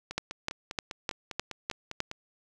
two click trains, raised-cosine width 0.2 ms, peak -12 / -20 dBFS, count 7 / 11, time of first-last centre 0.18-2.004 / 0.11-2.114 s, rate 3.29 / 4.99 Hz, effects none

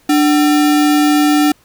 sine tone with sample-and-hold, 296.1 Hz, D4, 14 cents sharp, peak -8 dBFS, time 0.09-1.52 s, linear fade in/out 5 ms, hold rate 1050 Hz, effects pink hiss -52 dBFS RMS until 1.64 s

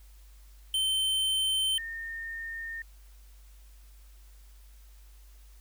square / sine tone pair in turn, 3094 / 1826.5 Hz, G7 / A#6, -23 / -36 cents, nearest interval major sixth, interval 913 cents, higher first, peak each -26 / -35 dBFS, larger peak first, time 0.74-1.78 / 1.78-2.82 s, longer neither, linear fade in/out 2 ms, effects added 50 Hz sine -50 dBFS peak until 5.6 s + white hiss -63 dBFS RMS until 5.6 s

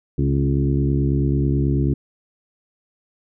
harmonic tone with a mistuned harmonic, 69.2 Hz, C#2, 2 cents flat, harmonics 1 / 2 / 3 / 4 / 5 / 6, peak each -22 / -19 / -29 / -24 / -26 / -33 dBFS, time 0.18-1.94 s, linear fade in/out 5 ms, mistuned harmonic 3, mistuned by +44 cents, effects none

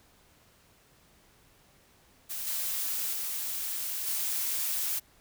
blue noise with level steps, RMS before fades -36 / -32 / -34 / -31 dBFS, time 2.29-5 s, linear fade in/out 20 ms, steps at 2.47 / 3.13 / 4.07 s, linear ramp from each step 2 ms, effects pink hiss -62 dBFS RMS until 5.2 s

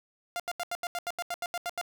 sawtooth tone bursts, 698.5 Hz, F5, in tune, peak -27 dBFS, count 13, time 0.36-1.813 s, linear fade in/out 0 ms, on 37 ms, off 81 ms, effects none

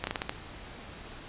slowing click train, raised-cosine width 0.3 ms, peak -14 dBFS, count 6, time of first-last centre 0.04-0.294 s, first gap 31 ms, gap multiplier 1.25, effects pink hiss -45 dBFS RMS until 1.28 s + resampled to 8000 Hz

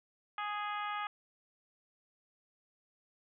harmonic tone, 415.3 Hz, G#4, in tune, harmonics 2 / 3 / 4 / 5 / 6 / 7 / 8, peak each -40 / -38 / -45 / -46 / -49 / -51 / -52 dBFS, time 0.38-1.07 s, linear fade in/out 2 ms, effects none

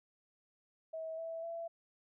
sine tone with pitch steps, 644 / 656.8 / 669.8 Hz, E5 / E5 / E5, -41 / -6 / +27 cents, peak -39 dBFS, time 0.93-1.68 s, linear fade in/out 10 ms, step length 250 ms, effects none

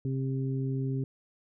harmonic tone, 133.3 Hz, C3, 33 cents sharp, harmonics 1 / 2 / 3, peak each -29 / -35 / -39 dBFS, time 0.05-1.04 s, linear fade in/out 2 ms, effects none

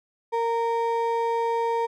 triangle ring-modulated tone, 694 Hz, F5, 11 cents flat, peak -17 dBFS, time 0.32-1.87 s, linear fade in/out 20 ms, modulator 232 Hz, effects none

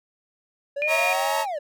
triangle linear two-way sweep, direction up then down, 554.4 to 894 to 554.4 Hz, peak -24 dBFS, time 0.76-1.59 s, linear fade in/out 10 ms, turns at 1.42 s
sine tone, 2431 Hz, D#7, 41 cents flat, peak -22 dBFS, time 0.82-1.13 s, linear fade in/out 0 ms
sawtooth chord, A# diminished, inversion first, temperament equal with one note detuned, 554.4 / 643.5 / 932.3 Hz, C#5 / E5 / A#5, 0 / -42 / 0 cents, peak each -24 dBFS, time 0.87-1.46 s, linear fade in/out 50 ms
effects none

